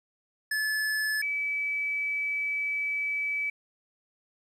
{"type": "tone pair in turn", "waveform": ["square", "sine"], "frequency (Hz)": [1728, 2297], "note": ["A6", "D7"], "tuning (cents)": [-32, -39], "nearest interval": "perfect fourth", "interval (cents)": 493, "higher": "second", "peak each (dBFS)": -27, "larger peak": "neither", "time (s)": [[0.51, 1.22], [1.22, 3.5]], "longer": "second", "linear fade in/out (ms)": 5, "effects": ["resampled to 32000 Hz", "10-bit"]}